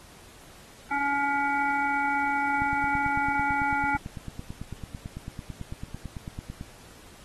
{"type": "harmonic tone", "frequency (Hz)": 282.6, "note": "C#4", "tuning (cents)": 34, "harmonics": [1, 3, 5, 7, 8], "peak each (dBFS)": [-34, -26, -29, -36, -34], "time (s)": [0.91, 3.97], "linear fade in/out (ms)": 5}
{"type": "click train", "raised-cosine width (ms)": 5, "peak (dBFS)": -23, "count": 37, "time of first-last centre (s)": [2.62, 6.611], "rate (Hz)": 9.02}
{"effects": ["pink hiss -51 dBFS RMS until 7.24 s", "AAC 32 kbps"]}